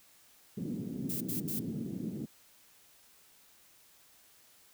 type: band-pass noise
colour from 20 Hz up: pink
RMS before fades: -38 dBFS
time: 0.57-2.26 s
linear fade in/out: 10 ms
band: 160 to 300 Hz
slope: 24 dB/octave
type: noise bursts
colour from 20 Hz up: violet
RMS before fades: -37 dBFS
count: 3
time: 1.09-1.596 s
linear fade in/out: 10 ms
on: 120 ms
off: 73 ms
effects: white hiss -62 dBFS RMS until 4.73 s